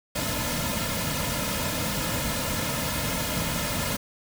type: noise with comb filter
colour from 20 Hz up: pink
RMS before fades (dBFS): -28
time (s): 0.15-3.97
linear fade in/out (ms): 10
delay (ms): 2.6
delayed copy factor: -0.75
effects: none